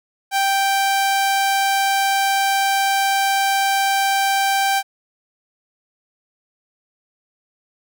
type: tone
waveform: sawtooth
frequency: 784 Hz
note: G5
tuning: in tune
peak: -12 dBFS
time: 0.31-4.83 s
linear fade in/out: 50 ms
effects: none